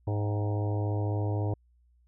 harmonic tone with a mistuned harmonic, 103.83 Hz, G#2, in tune, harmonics 1 / 3 / 4 / 5 / 6 / 7 / 8 / 9, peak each -27 / -37 / -39 / -41 / -43 / -44 / -45 / -46 dBFS, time 0.07-1.54 s, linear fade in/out 5 ms, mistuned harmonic 8, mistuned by -63 cents, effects added 60 Hz sine -61 dBFS peak until 2.07 s

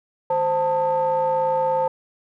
triangle ring-modulated tone, 183.6 Hz, F#3, 13 cents flat, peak -13 dBFS, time 0.3-1.88 s, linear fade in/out 5 ms, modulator 706 Hz, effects none

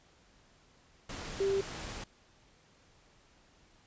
sine tone in noise, 392 Hz, G4, in tune, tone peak -27 dBFS, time 1.4-1.61 s, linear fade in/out 5 ms, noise pink, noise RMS -42 dBFS, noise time 1.09-2.04 s, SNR +12 dB, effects pink hiss -64 dBFS RMS until 3.86 s + resampled to 16000 Hz

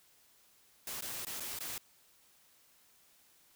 white noise with dropouts, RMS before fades -41 dBFS, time 0.87-1.78 s, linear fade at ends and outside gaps 2 ms, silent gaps 1.009-1.022 / 1.25-1.268 / 1.399-1.404 / 1.589-1.605 s, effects white hiss -66 dBFS RMS until 3.55 s

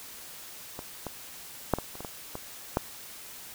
clicks, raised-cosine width 1 ms, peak -23 / -20 / -8 / -18 / -29 / -24 / -22 / -21 / -10 dBFS, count 9, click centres 0.791 / 1.067 / 1.737 / 1.786 / 1.954 / 2.006 / 2.048 / 2.354 / 2.771 s, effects white hiss -45 dBFS RMS until 3.54 s

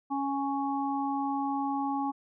harmonic tone, 277.2 Hz, C#4, in tune, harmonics 1 / 3 / 4, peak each -31 / -31 / -37 dBFS, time 0.1-2.12 s, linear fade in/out 20 ms, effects none

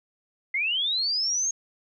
sine linear sweep, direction up, 2040 to 6580 Hz, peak -23 dBFS, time 0.54-1.51 s, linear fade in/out 5 ms, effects none

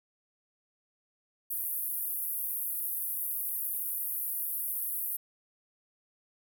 white band-pass noise, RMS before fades -34 dBFS, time 1.5-5.17 s, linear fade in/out 10 ms, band 11000 to 16000 Hz, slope 48 dB/octave, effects none

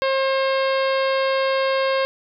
harmonic tone, 535 Hz, C5, 38 cents sharp, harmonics 1 / 2 / 3 / 4 / 5 / 6 / 7 / 8 / 9, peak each -19 / -25 / -29 / -31 / -33 / -35 / -36 / -37 / -38 dBFS, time 0.02-2.05 s, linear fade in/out 0 ms, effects none

